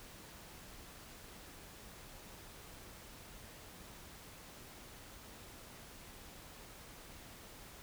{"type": "silence", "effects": ["pink hiss -54 dBFS RMS until 7.82 s"]}